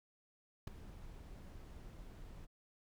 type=noise with ADSR envelope; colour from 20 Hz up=brown; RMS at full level=-35 dBFS; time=0.67-2.47 s; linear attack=5 ms; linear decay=8 ms; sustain=-17 dB; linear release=29 ms; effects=none